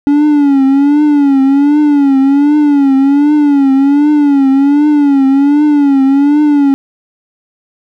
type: tone with vibrato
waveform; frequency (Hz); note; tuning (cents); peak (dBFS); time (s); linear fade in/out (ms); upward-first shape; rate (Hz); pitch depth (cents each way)
triangle; 283.5; C#4; +39; -3; 0.07-6.74; 0; triangle; 1.3; 110
effects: none